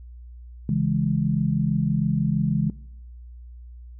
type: chord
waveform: sine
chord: C# minor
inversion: none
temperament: equal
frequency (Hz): 138.59 / 164.81 / 207.7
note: C#3 / E3 / G#3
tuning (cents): 0 / 0 / 0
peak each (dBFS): -24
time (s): 0.69-2.7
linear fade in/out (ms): 2
effects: noise-tail reverb RT60 0.7 s tail -19 dB re dry + added 60 Hz sine -39 dBFS peak until 3.99 s